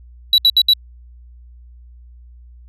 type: tone bursts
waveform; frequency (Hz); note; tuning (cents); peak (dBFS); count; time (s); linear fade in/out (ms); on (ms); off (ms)
sine; 3923; B7; -12; -5; 4; 0.33-0.735; 2; 51; 67
effects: tanh soft clip ceiling -7 dBFS + added 60 Hz sine -39 dBFS peak until 2.68 s